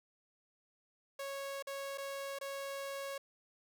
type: tone with dropouts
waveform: sawtooth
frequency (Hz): 552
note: C#5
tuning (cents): -7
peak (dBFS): -36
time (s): 1.19-3.18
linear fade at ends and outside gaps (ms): 5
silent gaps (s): 1.625-1.67 / 1.976-1.981 / 2.388-2.411
effects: none